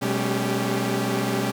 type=tone cluster; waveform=sawtooth; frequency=124.2 / 194 / 213.6 / 278.9 / 392.8 Hz; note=B2 / G3 / G#3 / C#4 / G4; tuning=+10 / -18 / +49 / +11 / +4 cents; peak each=-25 dBFS; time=0.01-1.52 s; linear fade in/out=20 ms; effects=none